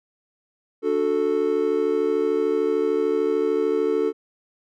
triangle chord, D major, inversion none, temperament just, 293.7 / 367.1 / 440.5 Hz, D4 / F#4 / A4, 0 / -14 / +2 cents, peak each -25 / -23 / -19 dBFS, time 0.82-4.13 s, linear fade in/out 50 ms, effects none

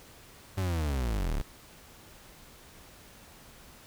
40% pulse linear sweep, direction down, 97.7 to 30.87 Hz, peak -27 dBFS, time 0.57-1.42 s, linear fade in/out 10 ms, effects pink hiss -53 dBFS RMS until 3.86 s

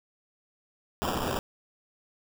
white noise with sample-and-hold, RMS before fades -30 dBFS, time 1.02-1.39 s, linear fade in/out 0 ms, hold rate 2100 Hz, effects none

